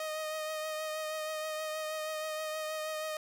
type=tone with vibrato; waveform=sawtooth; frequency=622.3 Hz; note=D#5; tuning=in tune; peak=-31 dBFS; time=0-3.17 s; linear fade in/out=2 ms; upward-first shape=triangle; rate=6.3 Hz; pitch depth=22 cents each way; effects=none